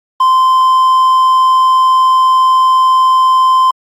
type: tone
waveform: triangle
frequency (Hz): 1037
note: C6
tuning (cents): -16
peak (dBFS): -4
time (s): 0.2-3.71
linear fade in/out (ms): 5
effects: Opus 32 kbps